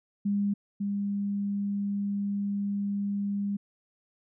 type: tone pair in turn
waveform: sine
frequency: 202.2 / 201.4 Hz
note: G#3 / G3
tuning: -46 / +47 cents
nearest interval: unison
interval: 7 cents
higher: first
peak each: -24 / -27 dBFS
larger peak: first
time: 0.25-0.54 / 0.8-3.57 s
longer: second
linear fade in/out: 10 ms
effects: none